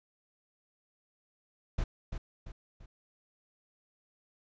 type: noise with echo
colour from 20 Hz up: brown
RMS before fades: -30 dBFS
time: 1.78-1.84 s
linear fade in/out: 5 ms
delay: 340 ms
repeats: 3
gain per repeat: -7 dB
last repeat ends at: 2.86 s
effects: resampled to 16000 Hz